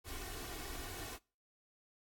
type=noise with comb filter; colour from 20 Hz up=pink; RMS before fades=-45 dBFS; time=0.04-1.19 s; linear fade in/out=50 ms; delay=2.7 ms; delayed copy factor=+0.7; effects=noise-tail reverb RT60 0.4 s tail -26 dB re dry + AAC 64 kbps